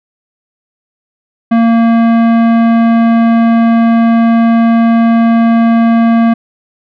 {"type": "tone with tanh clipping", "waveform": "sine", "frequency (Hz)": 229.9, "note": "A#3", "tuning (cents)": -24, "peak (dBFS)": -7, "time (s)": [1.51, 6.34], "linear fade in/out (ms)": 10, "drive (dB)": 16, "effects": []}